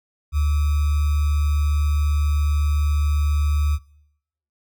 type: tone with sample-and-hold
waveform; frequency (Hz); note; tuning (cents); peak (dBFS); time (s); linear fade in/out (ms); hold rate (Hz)
sine; 73.8; D2; +9; -16; 0.32-3.79; 50; 1225
effects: noise-tail reverb RT60 0.8 s tail -23 dB re dry